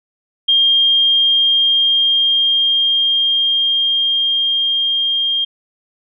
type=tone with level ramp; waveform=sine; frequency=3213 Hz; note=G7; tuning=42 cents sharp; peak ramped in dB=-9 to -14 dBFS; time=0.48-5.45 s; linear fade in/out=10 ms; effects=none